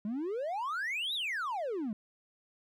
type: exponential two-way sweep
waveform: triangle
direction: up then down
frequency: 199.5 to 3951 to 199.5 Hz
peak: -30 dBFS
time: 0.05-1.93 s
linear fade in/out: 2 ms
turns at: 1.14 s
effects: tanh soft clip ceiling -26 dBFS